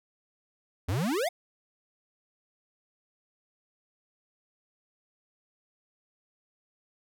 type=exponential sweep; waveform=square; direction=up; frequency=80.3 to 753 Hz; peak=-27 dBFS; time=0.88-1.29 s; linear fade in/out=10 ms; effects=none